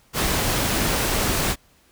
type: noise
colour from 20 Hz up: pink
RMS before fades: -22 dBFS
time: 0.13-1.56 s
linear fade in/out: 50 ms
effects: pink hiss -58 dBFS RMS until 1.91 s